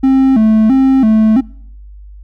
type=tone with vibrato; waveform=triangle; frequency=241 Hz; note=B3; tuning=42 cents flat; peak=-4 dBFS; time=0.03-1.41 s; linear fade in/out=10 ms; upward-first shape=square; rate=1.5 Hz; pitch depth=170 cents each way; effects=noise-tail reverb RT60 0.7 s tail -26 dB re dry + added 50 Hz sine -31 dBFS peak until 2.23 s